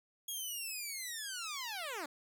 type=linear sweep; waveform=10% pulse; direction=down; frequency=3322 to 270 Hz; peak=-31 dBFS; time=0.28-2.06 s; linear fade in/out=5 ms; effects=none